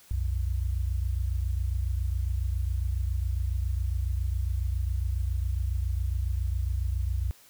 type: tone pair together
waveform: sine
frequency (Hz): 61.74 / 89.01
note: B1 / F2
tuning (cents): 0 / +33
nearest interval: tritone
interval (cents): 633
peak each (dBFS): -27 / -30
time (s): 0.11-7.31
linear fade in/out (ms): 0
effects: white hiss -56 dBFS RMS until 7.49 s